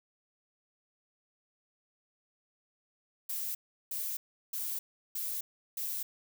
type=noise bursts; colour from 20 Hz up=violet; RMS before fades=-36 dBFS; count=5; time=3.29-6.03 s; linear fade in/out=5 ms; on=260 ms; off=360 ms; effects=none